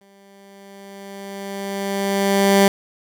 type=tone with exponential growth; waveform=15% pulse; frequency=197.5 Hz; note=G3; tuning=13 cents sharp; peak=-4 dBFS; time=0.01-2.68 s; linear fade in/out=2 ms; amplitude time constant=580 ms; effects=none